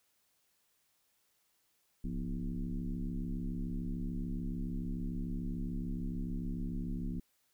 sine tone with frequency modulation, 103.83 Hz, G#2, in tune, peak -34 dBFS, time 2.04-7.2 s, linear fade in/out 5 ms, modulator 66.9 Hz, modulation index 2.5, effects white hiss -75 dBFS RMS until 7.53 s

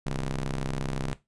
sawtooth ring-modulated tone, 65.9 Hz, C2, 13 cents sharp, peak -21 dBFS, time 0.06-1.13 s, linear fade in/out 0 ms, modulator 78.8 Hz, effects noise-tail reverb RT60 0.2 s tail -17 dB re dry + resampled to 24000 Hz

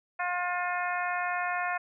harmonic tone, 356.1 Hz, F4, 34 cents sharp, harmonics 2 / 3 / 4 / 5 / 6 / 7, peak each -32 / -35 / -35 / -35 / -40 / -40 dBFS, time 0.19-1.78 s, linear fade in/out 10 ms, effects none

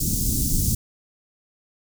pink band-stop noise, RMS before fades -22 dBFS, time 0-0.75 s, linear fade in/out 5 ms, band 260 to 5900 Hz, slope 24 dB/octave, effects none

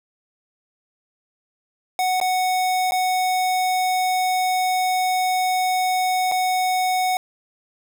square tone with dropouts, 740 Hz, F#5, in tune, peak -19 dBFS, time 1.99-7.17 s, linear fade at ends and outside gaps 1 ms, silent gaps 2.201-2.213 / 2.91-2.92 / 6.315-6.32 s, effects none

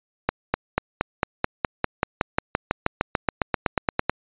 accelerating click train, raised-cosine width 0.5 ms, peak -4 dBFS, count 24, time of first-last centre 0.29-4.096 s, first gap 250 ms, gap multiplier 0.96, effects resampled to 8000 Hz

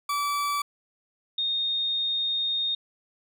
40% pulse / sine tone pair in turn, 1154 / 3690 Hz, D6 / A#7, -31 / -18 cents, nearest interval octave + minor sixth, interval 2013 cents, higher second, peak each -24 dBFS, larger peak neither, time 0.09-0.62 / 1.38-2.75 s, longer second, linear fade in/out 5 ms, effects none

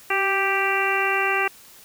harmonic tone with a mistuned harmonic, 392 Hz, G4, in tune, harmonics 1 / 2 / 3 / 4 / 5 / 6 / 7, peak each -27 / -27 / -27 / -27 / -27 / -27 / -27 dBFS, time 0.1-1.48 s, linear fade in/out 5 ms, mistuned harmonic 1, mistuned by -26 cents, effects white hiss -48 dBFS RMS until 1.84 s

